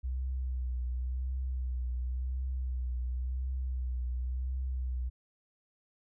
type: tone with vibrato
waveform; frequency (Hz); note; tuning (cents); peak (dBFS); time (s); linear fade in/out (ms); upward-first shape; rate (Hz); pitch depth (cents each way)
sine; 63.1; B1; +38; -31; 0.03-5.1; 20; triangle; 0.93; 50
effects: none